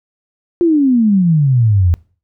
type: exponential sweep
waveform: sine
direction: down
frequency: 354.2 to 82.41 Hz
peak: -8 dBFS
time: 0.61-1.94 s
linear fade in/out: 0 ms
effects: noise-tail reverb RT60 0.4 s tail -23 dB re dry